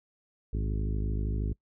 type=harmonic tone with a mistuned harmonic; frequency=52.8 Hz; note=G#1; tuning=29 cents sharp; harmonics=1 / 2 / 3 / 4 / 5 / 6 / 7 / 8; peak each=-29 / -35 / -39 / -41 / -43 / -45 / -46 / -47 dBFS; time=0.53-1.53 s; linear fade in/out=5 ms; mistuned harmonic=1; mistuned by=+140 cents; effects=noise-tail reverb RT60 0.1 s tail -23 dB re dry